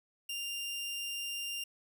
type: tone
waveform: sawtooth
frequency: 2794 Hz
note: F7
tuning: in tune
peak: -33 dBFS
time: 0.29-1.64 s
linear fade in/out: 5 ms
effects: none